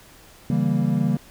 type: chord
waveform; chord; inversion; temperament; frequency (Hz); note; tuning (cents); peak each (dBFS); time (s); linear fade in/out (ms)
triangle; C# diminished seventh; none; equal with one note detuned; 141.5 / 164.81 / 196 / 233.1; C#3 / E3 / G3 / Bb3; +36 / 0 / 0 / 0; -22; 0.5-1.17; 2
effects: pink hiss -49 dBFS RMS until 1.3 s